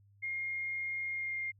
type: tone with pitch glide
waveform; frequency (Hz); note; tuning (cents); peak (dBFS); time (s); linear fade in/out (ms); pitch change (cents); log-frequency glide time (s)
sine; 2132 to 2118; C7 to C7; +32 to +21; -34; 0.22-1.52; 20; -11; 1.12-1.34
effects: added 100 Hz sine -61 dBFS peak until 1.59 s